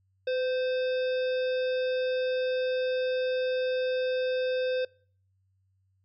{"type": "harmonic tone with a mistuned harmonic", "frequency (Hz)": 520, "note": "C5", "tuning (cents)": -11, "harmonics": [1, 3, 5, 7, 9, 10], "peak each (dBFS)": [-26, -39, -42, -43, -51, -52], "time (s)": [0.27, 4.85], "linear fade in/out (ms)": 5, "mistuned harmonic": 1, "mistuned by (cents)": -35, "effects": ["noise-tail reverb RT60 0.5 s tail -25 dB re dry", "added 95 Hz sine -67 dBFS peak until 6.04 s"]}